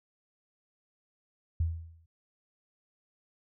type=tone with exponential decay; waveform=sine; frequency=82.41 Hz; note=E2; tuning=in tune; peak=-23 dBFS; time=1.6-2.06 s; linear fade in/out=5 ms; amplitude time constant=100 ms; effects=none